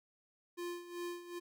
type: tone with tremolo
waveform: square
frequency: 349.2 Hz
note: F4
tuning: in tune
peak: -39 dBFS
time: 0.57-1.4 s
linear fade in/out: 20 ms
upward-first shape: sine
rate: 2.6 Hz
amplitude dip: 75%
effects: none